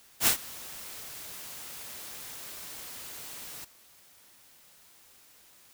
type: noise with ADSR envelope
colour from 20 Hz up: white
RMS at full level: -21 dBFS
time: 0.2-3.65 s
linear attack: 69 ms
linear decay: 99 ms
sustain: -22 dB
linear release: 10 ms
effects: white hiss -58 dBFS RMS until 5.73 s